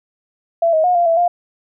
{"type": "tone with pitch steps", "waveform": "sine", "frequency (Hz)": [671, 632, 720, 693, 663, 702], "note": ["E5", "D#5", "F#5", "F5", "E5", "F5"], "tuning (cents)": [31, 27, -47, -14, 10, 9], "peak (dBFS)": -11, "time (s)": [0.62, 1.28], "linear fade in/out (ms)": 5, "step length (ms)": 110, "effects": []}